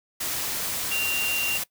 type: tone in noise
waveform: sine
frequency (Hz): 2771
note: F7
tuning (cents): -14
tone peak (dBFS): -24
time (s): 0.91-1.58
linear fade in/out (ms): 10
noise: white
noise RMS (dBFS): -29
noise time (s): 0.2-1.64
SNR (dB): +2
effects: noise-tail reverb RT60 0.1 s tail -20 dB re dry